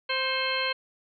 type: harmonic tone with a mistuned harmonic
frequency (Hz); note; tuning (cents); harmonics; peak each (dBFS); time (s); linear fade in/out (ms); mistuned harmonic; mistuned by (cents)
523; C5; -1; 1 / 2 / 3 / 4 / 5 / 6 / 8; -33 / -33 / -33 / -33 / -33 / -33 / -33; 0.09-0.73; 10; 4; +48
effects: none